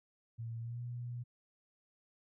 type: tone with pitch glide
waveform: sine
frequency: 115 to 121.07 Hz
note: A#2 to B2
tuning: -23 to -34 cents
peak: -39 dBFS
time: 0.38-1.24 s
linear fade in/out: 20 ms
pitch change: +89 cents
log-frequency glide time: 0.6-0.81 s
effects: none

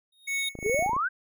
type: tone with exponential growth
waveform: square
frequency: 3729 Hz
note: A#7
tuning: in tune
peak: -27 dBFS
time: 0.12-0.49 s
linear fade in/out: 5 ms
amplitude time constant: 80 ms
type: tone with tremolo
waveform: square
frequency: 2212 Hz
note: C#7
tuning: 4 cents flat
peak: -27 dBFS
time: 0.27-0.97 s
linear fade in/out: 10 ms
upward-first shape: sine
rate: 2.6 Hz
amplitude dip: 95%
type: clicks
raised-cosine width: 2 ms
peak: -24 dBFS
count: 12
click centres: 0.553 / 0.589 / 0.628 / 0.663 / 0.697 / 0.745 / 0.792 / 0.825 / 0.862 / 0.894 / 0.933 / 0.965 s
type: exponential sweep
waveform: sine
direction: up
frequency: 385.5 to 1611 Hz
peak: -24 dBFS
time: 0.64-1.09 s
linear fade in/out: 20 ms
effects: none

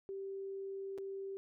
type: tone with dropouts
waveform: sine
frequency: 390 Hz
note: G4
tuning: 9 cents flat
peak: -40 dBFS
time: 0.09-1.37 s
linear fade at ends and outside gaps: 0 ms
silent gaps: 0.978-0.984 s
effects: none

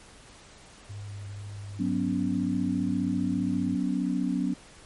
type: tone with vibrato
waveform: sine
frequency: 101.2 Hz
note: G#2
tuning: 44 cents flat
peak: -36 dBFS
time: 0.89-3.76 s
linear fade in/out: 10 ms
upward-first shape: sine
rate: 2.1 Hz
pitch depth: 13 cents each way
type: chord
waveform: sine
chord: F# suspended fourth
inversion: none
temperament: equal with one note detuned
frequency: 185 / 246.9 / 281.9 Hz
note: F#3 / B3 / C#4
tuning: 0 / 0 / +29 cents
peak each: -29 dBFS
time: 1.79-4.54 s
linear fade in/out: 10 ms
effects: pink hiss -51 dBFS RMS until 4.85 s + MP3 48 kbps

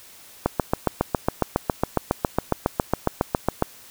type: click train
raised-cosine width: 1 ms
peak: -4 dBFS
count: 24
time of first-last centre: 0.46-3.624 s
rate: 7.27 Hz
effects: white hiss -47 dBFS RMS until 3.9 s

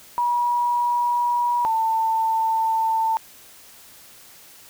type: tone pair in turn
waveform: sine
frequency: 963 / 893.9 Hz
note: B5 / A5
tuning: -44 / +27 cents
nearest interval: minor second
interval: 129 cents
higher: first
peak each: -18 / -18 dBFS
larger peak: neither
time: 0.18-1.65 / 1.65-3.17 s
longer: second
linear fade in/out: 0 ms
effects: white hiss -47 dBFS RMS until 4.69 s

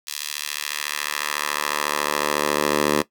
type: tone with high-pass filter sweep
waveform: 10% pulse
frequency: 74 Hz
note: D2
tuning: 14 cents sharp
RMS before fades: -24 dBFS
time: 0.07-3.02 s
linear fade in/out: 5 ms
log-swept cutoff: 3900 to 320 Hz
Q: 0.87
effects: noise-tail reverb RT60 0.1 s tail -17 dB re dry

